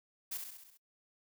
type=noise with echo; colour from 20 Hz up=blue; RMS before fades=-39 dBFS; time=0.31-0.38 s; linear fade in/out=10 ms; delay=66 ms; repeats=6; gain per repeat=-4 dB; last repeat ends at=0.776 s; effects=noise-tail reverb RT60 0.1 s tail -25 dB re dry